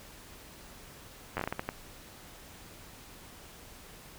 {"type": "slowing click train", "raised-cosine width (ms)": 0.5, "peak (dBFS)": -17, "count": 9, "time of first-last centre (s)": [1.37, 1.69], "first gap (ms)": 10, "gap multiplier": 1.38, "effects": ["pink hiss -51 dBFS RMS until 4.18 s"]}